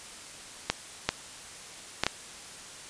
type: clicks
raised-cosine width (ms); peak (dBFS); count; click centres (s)
0.2; -6; 4; 0.7 / 1.09 / 2.036 / 2.066
effects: white hiss -45 dBFS RMS until 2.89 s + resampled to 22050 Hz